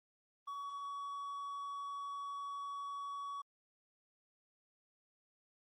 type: tone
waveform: triangle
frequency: 1128 Hz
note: C#6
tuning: 30 cents sharp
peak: -39 dBFS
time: 0.47-3.42 s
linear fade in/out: 10 ms
effects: Opus 32 kbps